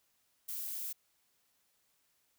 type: noise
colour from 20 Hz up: violet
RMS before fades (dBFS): -40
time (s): 0.48-0.93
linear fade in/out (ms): 10
effects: white hiss -75 dBFS RMS until 2.38 s